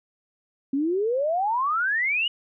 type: exponential sweep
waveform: sine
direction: up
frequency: 264.4 to 2960 Hz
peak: -21 dBFS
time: 0.73-2.28 s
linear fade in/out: 5 ms
effects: none